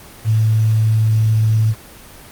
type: tone with quantisation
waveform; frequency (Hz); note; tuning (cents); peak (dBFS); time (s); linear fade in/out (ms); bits
sine; 110; A2; 0; -11; 0.24-1.75; 50; 6
effects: pink hiss -39 dBFS RMS until 2.31 s + Opus 24 kbps